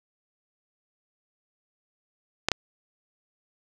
clicks, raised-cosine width 0.2 ms, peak -4 dBFS, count 2, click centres 2.486 / 2.517 s, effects none

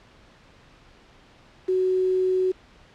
sine tone with quantisation, 371.9 Hz, F#4, 9 cents sharp, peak -19 dBFS, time 1.68-2.52 s, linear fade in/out 10 ms, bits 7, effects pink hiss -53 dBFS RMS until 2.94 s + low-pass 4000 Hz 12 dB/octave

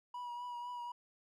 triangle tone with vibrato, 970 Hz, B5, 31 cents flat, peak -39 dBFS, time 0.14-0.92 s, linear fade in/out 5 ms, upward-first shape triangle, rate 4 Hz, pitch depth 30 cents each way, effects none

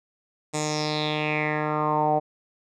10% pulse tone with low-pass filter sweep, 152 Hz, D#3, 40 cents flat, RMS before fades -25 dBFS, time 0.53-2.2 s, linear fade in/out 20 ms, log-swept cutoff 7900 to 690 Hz, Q 5, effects none

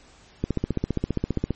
click train, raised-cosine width 3 ms, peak -10 dBFS, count 17, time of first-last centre 0.44-1.507 s, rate 15 Hz, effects pink hiss -53 dBFS RMS until 1.55 s + MP3 32 kbps

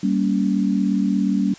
sine chord, G diminished, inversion none, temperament equal with one note detuned, 196 / 233.1 / 281.4 Hz, G3 / Bb3 / Db4, 0 / 0 / +26 cents, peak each -19 / -23 / -22 dBFS, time 0.03-1.54 s, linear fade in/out 5 ms, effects white hiss -44 dBFS RMS until 1.58 s + resampled to 16000 Hz

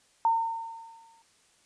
sine tone with exponential decay, 911 Hz, A#5, 40 cents flat, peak -19 dBFS, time 0.25-1.22 s, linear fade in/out 1 ms, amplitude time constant 210 ms, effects white hiss -64 dBFS RMS until 1.65 s + resampled to 22050 Hz

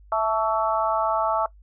harmonic tone with a mistuned harmonic, 219.5 Hz, A3, 4 cents flat, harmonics 3 / 4 / 5 / 6, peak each -24 / -25 / -26 / -27 dBFS, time 0.12-1.46 s, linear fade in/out 2 ms, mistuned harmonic 5, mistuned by +43 cents, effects noise-tail reverb RT60 0.1 s tail -19 dB re dry + added 50 Hz sine -47 dBFS peak until 1.62 s

